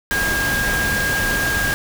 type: tone in noise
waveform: sine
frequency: 1621 Hz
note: G#6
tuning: 42 cents flat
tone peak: -19 dBFS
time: 0.11-1.74 s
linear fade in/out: 0 ms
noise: pink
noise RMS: -23 dBFS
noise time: 0.11-1.74 s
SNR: +1 dB
effects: none